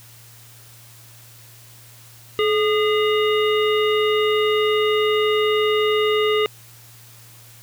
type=harmonic tone with a mistuned harmonic; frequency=408.4 Hz; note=G#4; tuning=29 cents flat; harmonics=1 / 3 / 5 / 7 / 9; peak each=-17 / -25 / -27 / -26 / -32 dBFS; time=2.39-6.46 s; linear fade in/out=0 ms; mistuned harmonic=1; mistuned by=+78 cents; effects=added 116 Hz sine -47 dBFS peak until 7.62 s + white hiss -47 dBFS RMS until 7.62 s